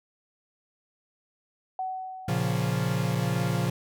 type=tone with exponential decay; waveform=sine; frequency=751 Hz; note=F#5; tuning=26 cents sharp; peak=-27 dBFS; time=1.79-3.31 s; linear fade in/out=2 ms; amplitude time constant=330 ms
type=chord; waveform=45% pulse; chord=Bb minor; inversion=none; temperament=equal; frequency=116.54 / 138.59 / 174.61 Hz; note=Bb2 / Db3 / F3; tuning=0 / 0 / 0 cents; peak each=-29 dBFS; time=2.28-3.7 s; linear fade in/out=5 ms
effects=none